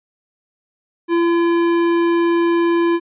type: tone with tanh clipping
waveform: sine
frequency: 339.7 Hz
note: F4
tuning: 48 cents flat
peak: -15 dBFS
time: 1.08-3 s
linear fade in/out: 50 ms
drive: 16 dB
effects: resampled to 8000 Hz